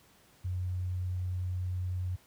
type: tone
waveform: sine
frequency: 91 Hz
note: F#2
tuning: 28 cents flat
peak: -30 dBFS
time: 0.44-2.16 s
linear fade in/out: 10 ms
effects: pink hiss -62 dBFS RMS until 2.26 s + high-pass 60 Hz 12 dB/octave